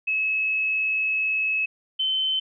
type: tone pair in turn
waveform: sine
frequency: 2582 / 3071 Hz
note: E7 / G7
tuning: -37 / -36 cents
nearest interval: minor third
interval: 301 cents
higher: second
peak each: -21 dBFS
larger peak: neither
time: 0.07-1.66 / 1.99-2.4 s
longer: first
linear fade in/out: 10 ms
effects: none